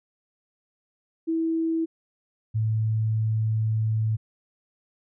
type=tone pair in turn; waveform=sine; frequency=326.1 / 109.96 Hz; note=E4 / A2; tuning=-19 / -1 cents; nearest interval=octave + perfect fifth; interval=1882 cents; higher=first; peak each=-22 / -21 dBFS; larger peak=second; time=1.27-1.86 / 2.54-4.17 s; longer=second; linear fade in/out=20 ms; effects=none